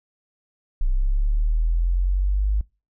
sine linear sweep, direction up, 30.87 to 51.91 Hz, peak -17 dBFS, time 0.81-2.61 s, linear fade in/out 0 ms, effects noise-tail reverb RT60 0.3 s tail -25 dB re dry

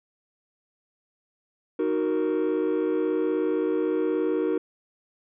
triangle chord, D# minor, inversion none, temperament equal, 311.1 / 370 / 466.2 Hz, D#4 / F#4 / A#4, 0 / 0 / 0 cents, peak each -24 dBFS, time 1.79-4.58 s, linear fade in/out 5 ms, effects tanh soft clip ceiling -15 dBFS + resampled to 8000 Hz

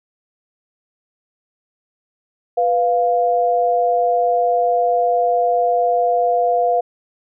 sine tone pair together, 493.9 / 698.5 Hz, B4 / F5, 0 / 0 cents, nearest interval tritone, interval 600 cents, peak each -18 / -15 dBFS, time 2.57-6.81 s, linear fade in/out 10 ms, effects none

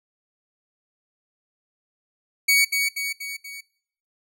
sawtooth tone with echo, 2249 Hz, C#7, 24 cents sharp, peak -12 dBFS, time 2.48-2.65 s, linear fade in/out 10 ms, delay 240 ms, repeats 4, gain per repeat -5 dB, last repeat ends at 3.61 s, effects noise-tail reverb RT60 0.6 s tail -22 dB re dry

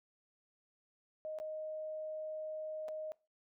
sine tone with dropouts, 622.3 Hz, D#5, in tune, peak -39 dBFS, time 1.25-3.12 s, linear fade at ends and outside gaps 0 ms, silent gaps 1.387-1.4 / 2.883-2.887 s, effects noise-tail reverb RT60 0.3 s tail -22 dB re dry

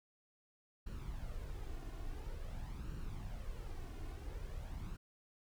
brown noise with flanger, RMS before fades -44 dBFS, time 0.86-4.97 s, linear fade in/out 10 ms, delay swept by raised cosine 0.7 to 2.8 ms, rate 0.48 Hz, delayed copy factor +0.55, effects none

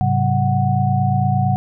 sine tone cluster, 104.5 / 133.3 / 188.9 / 741 Hz, G#2 / C3 / F#3 / F#5, +11 / +33 / +36 / +2 cents, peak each -19 / -18 / -22 / -20 dBFS, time 0.01-1.56 s, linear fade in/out 0 ms, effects none

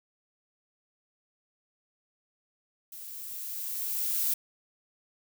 violet noise with level ramp, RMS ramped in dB -44 to -27 dBFS, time 2.92-4.34 s, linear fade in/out 5 ms, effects none

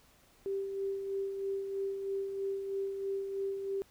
sine tone with tremolo, 392 Hz, G4, in tune, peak -31 dBFS, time 0.46-3.82 s, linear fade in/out 0 ms, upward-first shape sine, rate 3.1 Hz, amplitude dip 45%, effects pink hiss -64 dBFS RMS until 3.9 s

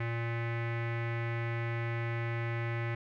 square tone with low-pass filter, 116.54 Hz, A#2, in tune, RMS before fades -34 dBFS, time 0-2.95 s, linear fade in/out 5 ms, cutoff 2100 Hz, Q 4.1, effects none

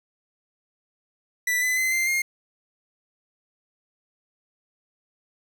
45% pulse tone with pitch steps, 1975.5 / 2012 / 2050 / 2088 / 2127 Hz, B6 / B6 / C7 / C7 / C7, 0 / +32 / -36 / -4 / +28 cents, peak -21 dBFS, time 1.47-2.22 s, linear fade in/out 5 ms, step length 150 ms, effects none

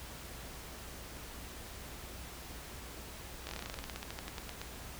slowing click train, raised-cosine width 0.2 ms, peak -23 dBFS, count 21, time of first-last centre 3.47-4.615 s, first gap 20 ms, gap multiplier 1.1, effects added 60 Hz sine -51 dBFS peak until 4.99 s + pink hiss -48 dBFS RMS until 4.99 s

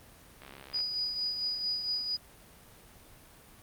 click train, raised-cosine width 0.3 ms, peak -31 dBFS, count 27, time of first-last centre 0.42-0.803 s, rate 67.8 Hz
sine tone with tremolo, 4930 Hz, D#8, 17 cents flat, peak -28 dBFS, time 0.73-2.17 s, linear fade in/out 20 ms, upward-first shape sine, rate 4.4 Hz, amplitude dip 45%
effects pink hiss -55 dBFS RMS until 3.62 s + Opus 32 kbps

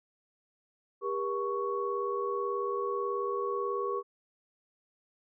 sine tone cluster, 400.1 / 478.4 / 1112 Hz, G4 / A#4 / C#6, +35 / +45 / +5 cents, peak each -33 / -35 / -34 dBFS, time 1.01-4.03 s, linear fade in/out 50 ms, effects none

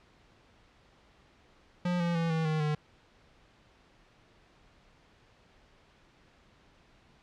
square tone with pitch steps, 177.2 / 171.66 / 166.29 / 161.09 / 156.05 / 151.17 Hz, F3 / F3 / E3 / E3 / D#3 / D#3, +25 / -30 / +15 / -40 / +5 / -50 cents, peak -28 dBFS, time 1.85-2.75 s, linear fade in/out 5 ms, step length 150 ms, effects pink hiss -62 dBFS RMS until 7.22 s + low-pass 4000 Hz 12 dB/octave

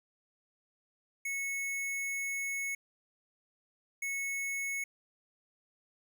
square tone bursts at uneven times, 2200 Hz, C#7, 14 cents flat, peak -34 dBFS, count 2, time 1.25-2.75 / 4.02-4.84 s, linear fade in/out 5 ms, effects none

